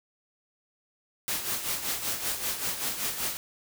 white noise with tremolo, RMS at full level -29 dBFS, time 1.28-3.37 s, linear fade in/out 0 ms, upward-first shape sine, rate 5.2 Hz, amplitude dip 60%, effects none

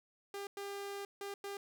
sawtooth tone bursts at uneven times, 400 Hz, G4, 35 cents sharp, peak -37 dBFS, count 4, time 0.34-0.47 / 0.57-1.05 / 1.21-1.34 / 1.44-1.57 s, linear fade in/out 2 ms, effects none

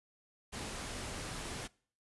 pink noise, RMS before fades -42 dBFS, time 0.52-1.68 s, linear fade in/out 20 ms, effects noise-tail reverb RT60 0.5 s tail -24 dB re dry + resampled to 24000 Hz

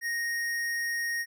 sine tone with hard clipping, 1864.7 Hz, A#6, in tune, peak -30 dBFS, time 0.01-1.26 s, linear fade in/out 50 ms, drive 15 dB, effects none

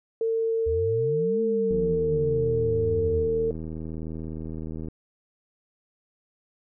sine tone, 451.6 Hz, A4, 45 cents sharp, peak -22 dBFS, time 0.21-3.51 s, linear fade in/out 2 ms
sine exponential two-way sweep, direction up then down, 73.42 to 222 to 81.5 Hz, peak -28 dBFS, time 0.66-3.28 s, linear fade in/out 10 ms, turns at 1.41 s
click train, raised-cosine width 3 ms, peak -23 dBFS, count 254, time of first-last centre 1.71-4.884 s, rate 79.7 Hz
effects none

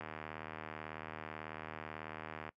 click train, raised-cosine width 0.5 ms, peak -28 dBFS, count 195, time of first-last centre 0.01-2.491 s, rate 78.2 Hz, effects noise-tail reverb RT60 0.1 s tail -22 dB re dry + high-pass 80 Hz 12 dB/octave

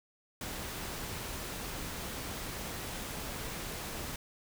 pink noise, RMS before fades -40 dBFS, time 0.41-4.16 s, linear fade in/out 2 ms, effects none

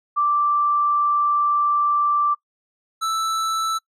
sine / square tone pair in turn, 1173 / 1319.2 Hz, D6 / E6, -2 / +1 cents, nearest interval major second, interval 203 cents, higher second, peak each -16 / -21 dBFS, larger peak first, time 0.16-2.35 / 3.01-3.79 s, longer first, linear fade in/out 20 ms, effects noise-tail reverb RT60 0.1 s tail -24 dB re dry + low-pass 10000 Hz 12 dB/octave

